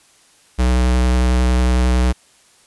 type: tone with vibrato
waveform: square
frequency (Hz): 62.2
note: B1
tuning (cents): +13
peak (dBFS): -13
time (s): 0.58-2.13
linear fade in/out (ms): 20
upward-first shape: square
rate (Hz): 11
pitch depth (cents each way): 10
effects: white hiss -52 dBFS RMS until 2.66 s + resampled to 24000 Hz